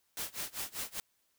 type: noise with tremolo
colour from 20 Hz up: white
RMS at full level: -37 dBFS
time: 0.17-1 s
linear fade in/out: 0 ms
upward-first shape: sine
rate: 5.1 Hz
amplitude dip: 95%
effects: white hiss -75 dBFS RMS until 1.38 s